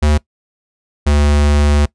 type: tone pair in turn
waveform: square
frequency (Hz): 74.8 / 73.09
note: D2 / D2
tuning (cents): +32 / -8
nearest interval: unison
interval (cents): 40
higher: first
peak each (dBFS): -10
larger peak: neither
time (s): 0.02-0.18 / 1.06-1.86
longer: second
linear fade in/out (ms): 10
effects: noise-tail reverb RT60 0.1 s tail -21 dB re dry + resampled to 22050 Hz